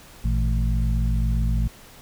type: harmonic tone with a mistuned harmonic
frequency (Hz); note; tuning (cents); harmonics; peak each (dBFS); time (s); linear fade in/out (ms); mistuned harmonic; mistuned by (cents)
55; A1; 0; 1 / 2 / 3 / 4; -20 / -26 / -30 / -32; 0.24-1.68; 10; 2; +110
effects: pink hiss -47 dBFS RMS until 2.01 s